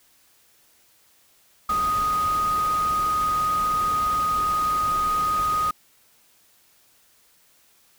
sine tone in noise, 1244.5 Hz, D#6, in tune, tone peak -20 dBFS, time 1.69-5.71 s, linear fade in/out 5 ms, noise pink, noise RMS -35 dBFS, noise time 1.69-5.71 s, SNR +12 dB, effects white hiss -59 dBFS RMS until 7.98 s

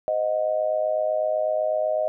sine tone with amplitude modulation, 622.3 Hz, D#5, in tune, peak -17 dBFS, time 0.08-2.08 s, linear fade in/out 0 ms, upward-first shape sine, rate 108 Hz, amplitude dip 80%, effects none

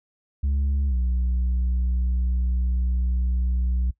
sine tone with pitch glide, 69.3 to 61.74 Hz, C#2 to B1, 0 to 0 cents, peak -17 dBFS, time 0.43-3.91 s, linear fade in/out 10 ms, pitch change -200 cents, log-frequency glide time 0.88-0.94 s, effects noise-tail reverb RT60 0.1 s tail -21 dB re dry + tanh soft clip ceiling -19 dBFS

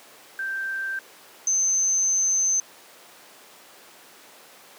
sine tone pair in turn, 1568 / 6207 Hz, G6 / G8, 0 / -18 cents, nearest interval 2 octaves, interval 2382 cents, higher second, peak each -26 / -19 dBFS, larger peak second, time 0.39-0.99 / 1.47-2.6 s, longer second, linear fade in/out 2 ms, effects pink hiss -48 dBFS RMS until 4.78 s + high-pass 400 Hz 12 dB/octave

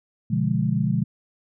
sine chord, B diminished seventh, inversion none, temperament equal, 123.47 / 146.83 / 174.61 / 207.7 Hz, B2 / D3 / F3 / Ab3, 0 / 0 / 0 / 0 cents, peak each -25 dBFS, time 0.3-1.04 s, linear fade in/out 10 ms, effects none

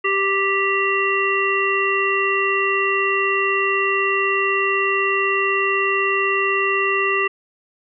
harmonic tone, 392 Hz, G4, in tune, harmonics 1 / 3 / 5 / 7, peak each -22 / -22 / -22 / -22 dBFS, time 0.04-7.28 s, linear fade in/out 10 ms, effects none

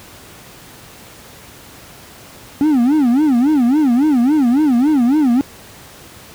triangle tone with vibrato, 270.7 Hz, C#4, 41 cents flat, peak -8 dBFS, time 2.61-5.41 s, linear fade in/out 0 ms, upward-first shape sine, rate 3.6 Hz, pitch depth 250 cents each way, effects pink hiss -39 dBFS RMS until 6.34 s + high-pass 60 Hz 12 dB/octave

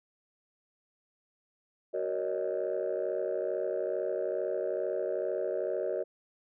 sine chord, D# minor seventh, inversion first, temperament just, 373.4 / 466.7 / 560 / 622.3 Hz, F#4 / A#4 / C#5 / D#5, +16 / +2 / +18 / 0 cents, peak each -34 dBFS, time 1.93-6.04 s, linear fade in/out 20 ms, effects tanh soft clip ceiling -23 dBFS

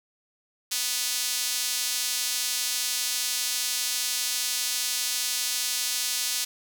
sawtooth tone with high-pass filter, 247.5 Hz, B3, 4 cents sharp, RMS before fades -28 dBFS, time 0.71-6.45 s, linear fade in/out 10 ms, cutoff 4600 Hz, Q 0.93, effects none

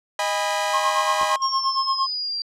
sawtooth chord, G# minor, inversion second, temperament equal with one note detuned, 622.3 / 814.5 / 987.8 Hz, D#5 / G#5 / B5, 0 / -34 / 0 cents, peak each -22 dBFS, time 0.19-1.36 s, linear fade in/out 2 ms
triangle tone with tremolo, 1072 Hz, C6, 42 cents sharp, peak -16 dBFS, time 0.73-2.07 s, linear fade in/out 10 ms, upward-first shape sine, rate 8.7 Hz, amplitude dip 85%
clicks, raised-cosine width 1 ms, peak -23 dBFS, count 2, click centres 1.214 / 1.231 s
sine exponential sweep, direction down, 5588 to 4701 Hz, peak -24 dBFS, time 1.42-2.42 s, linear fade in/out 2 ms
effects low-pass 9000 Hz 12 dB/octave

